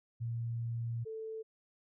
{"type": "tone pair in turn", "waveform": "sine", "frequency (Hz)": [116.54, 441.8], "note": ["A#2", "A4"], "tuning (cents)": [0, 7], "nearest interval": "octave + major seventh", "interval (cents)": 2307, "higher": "second", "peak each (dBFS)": [-34, -39], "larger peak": "first", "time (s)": [[0.2, 1.05], [1.05, 1.43]], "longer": "first", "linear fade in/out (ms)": 20, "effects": []}